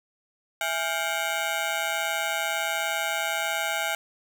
15% pulse ring-modulated tone, 742 Hz, F#5, 5 cents sharp, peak -16 dBFS, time 0.61-3.95 s, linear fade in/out 0 ms, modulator 80.7 Hz, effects none

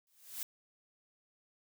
blue noise with exponential growth, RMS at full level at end -37 dBFS, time 0.07-0.43 s, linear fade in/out 1 ms, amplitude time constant 77 ms, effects none

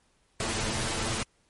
pink noise with comb filter, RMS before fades -30 dBFS, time 0.4-1.23 s, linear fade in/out 2 ms, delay 9 ms, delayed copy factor +0.85, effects pink hiss -68 dBFS RMS until 1.49 s + MP3 48 kbps

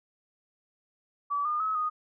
sine tone with pitch steps, 1149 / 1215 / 1285 / 1239 Hz, D6 / D#6 / E6 / D#6, -38 / -42 / -45 / -8 cents, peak -26 dBFS, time 1.3-1.9 s, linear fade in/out 20 ms, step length 150 ms, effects none

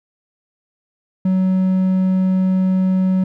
triangle tone, 187.1 Hz, F#3, 20 cents sharp, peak -11 dBFS, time 1.25-3.24 s, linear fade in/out 5 ms, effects none

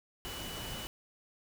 sine tone in noise, 2960 Hz, F#7, in tune, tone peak -45 dBFS, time 0.25-0.87 s, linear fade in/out 0 ms, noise pink, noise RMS -42 dBFS, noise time 0.25-0.87 s, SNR -6 dB, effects none

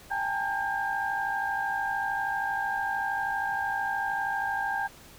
sine tone cluster, 791 / 844 / 903 / 1601 Hz, G5 / G#5 / A5 / G6, +15 / +28 / +45 / +36 cents, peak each -31 / -35 / -35 / -30 dBFS, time 0.1-4.88 s, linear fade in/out 20 ms, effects tanh soft clip ceiling -17 dBFS + pink hiss -51 dBFS RMS until 5.18 s

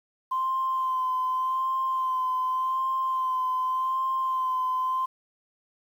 sine tone with vibrato, 1038 Hz, C6, 14 cents flat, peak -23 dBFS, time 0.31-5.06 s, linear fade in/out 10 ms, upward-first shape sine, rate 0.86 Hz, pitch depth 22 cents each way, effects tanh soft clip ceiling -19 dBFS + 9-bit

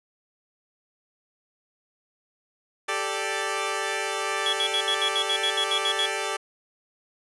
10% pulse chord, G suspended second, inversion none, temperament equal, 392 / 440 / 587.3 Hz, G4 / A4 / D5, 0 / 0 / 0 cents, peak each -22 / -22 / -23 dBFS, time 2.88-6.37 s, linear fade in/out 10 ms
triangle tone bursts, 3355 Hz, G#7, 17 cents sharp, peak -21 dBFS, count 12, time 4.46-6.058 s, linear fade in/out 2 ms, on 69 ms, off 70 ms
effects resampled to 24000 Hz

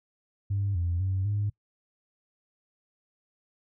sine tone with pitch steps, 99.7 / 86.4 / 95.1 / 103 Hz, G2 / F2 / F#2 / G#2, +30 / -18 / +48 / -14 cents, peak -24 dBFS, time 0.5-1.5 s, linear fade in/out 10 ms, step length 250 ms, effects noise-tail reverb RT60 0.1 s tail -24 dB re dry + tanh soft clip ceiling -21 dBFS

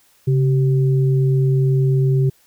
sine tone pair together, 135.8 / 385.2 Hz, C#3 / G4, -35 / -30 cents, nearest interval octave + tritone, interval 1805 cents, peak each -13 / -23 dBFS, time 0.27-2.3 s, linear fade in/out 10 ms, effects white hiss -56 dBFS RMS until 2.46 s

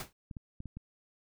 pink noise with exponential decay, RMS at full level -36 dBFS, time 0-0.13 s, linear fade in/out 2 ms, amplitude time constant 27 ms
clicks, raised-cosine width 5 ms, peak -30 dBFS, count 5, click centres 0.312 / 0.368 / 0.604 / 0.657 / 0.77 s
effects none

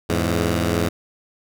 10% pulse tone pair together, 84.3 / 106.09 Hz, E2 / G#2, +39 / +37 cents, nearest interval major third, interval 398 cents, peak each -12 / -15 dBFS, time 0.09-0.89 s, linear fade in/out 10 ms, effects none

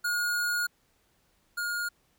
square tone pair in turn, 1437 / 1426.2 Hz, F6 / F6, +49 / +36 cents, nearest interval unison, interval 13 cents, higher first, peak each -27 / -30 dBFS, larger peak first, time 0.04-0.67 / 1.57-1.89 s, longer first, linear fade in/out 10 ms, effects pink hiss -69 dBFS RMS until 2.18 s

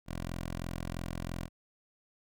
10% pulse tone, 43 Hz, F1, 26 cents flat, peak -28 dBFS, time 0.06-1.49 s, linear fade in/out 50 ms, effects none

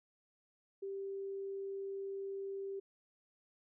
sine tone, 392 Hz, G4, in tune, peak -39 dBFS, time 0.82-2.8 s, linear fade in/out 10 ms, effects none

